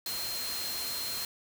sine tone in noise, 4186 Hz, C8, in tune, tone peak -36 dBFS, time 0.06-1.25 s, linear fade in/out 2 ms, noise white, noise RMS -37 dBFS, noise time 0.06-1.25 s, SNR -2 dB, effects none

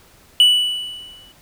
triangle tone with exponential decay, 2960 Hz, F#7, in tune, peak -5 dBFS, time 0.4-1.32 s, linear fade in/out 1 ms, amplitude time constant 200 ms, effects pink hiss -50 dBFS RMS until 1.41 s

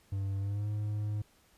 triangle tone with pitch glide, 98 to 105.03 Hz, G2 to G#2, 0 to +20 cents, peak -29 dBFS, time 0.12-1.22 s, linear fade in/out 5 ms, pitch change +120 cents, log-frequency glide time 0.39-0.68 s, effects pink hiss -65 dBFS RMS until 1.57 s + resampled to 32000 Hz

